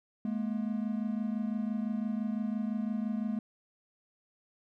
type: tone pair together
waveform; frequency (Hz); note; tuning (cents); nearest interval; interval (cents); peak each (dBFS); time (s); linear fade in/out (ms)
triangle; 211.9 / 237.8; G#3 / A#3; +35 / +35; major second; 200; -30 / -33; 0.25-3.39; 2
effects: none